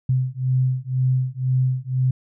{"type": "beating tone pair", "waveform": "sine", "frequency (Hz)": [128, 130], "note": ["C3", "C3"], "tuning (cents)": [-38, -11], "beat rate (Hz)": 2, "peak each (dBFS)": -21, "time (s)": [0.09, 2.11], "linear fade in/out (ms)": 5, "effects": []}